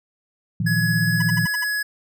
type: chord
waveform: sine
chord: Bb suspended fourth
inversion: none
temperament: equal with one note detuned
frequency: 116.54 / 158.19 / 174.61 Hz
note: Bb2 / Eb3 / F3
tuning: 0 / +29 / 0 cents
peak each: -23 dBFS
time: 0.6-1.46 s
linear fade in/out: 5 ms
type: tone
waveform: square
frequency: 1684 Hz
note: G#6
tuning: 24 cents sharp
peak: -22 dBFS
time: 0.66-1.83 s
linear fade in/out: 10 ms
type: tone bursts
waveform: 25% pulse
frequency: 987.8 Hz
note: B5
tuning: in tune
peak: -24 dBFS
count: 6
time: 1.2-1.641 s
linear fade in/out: 5 ms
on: 21 ms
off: 63 ms
effects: none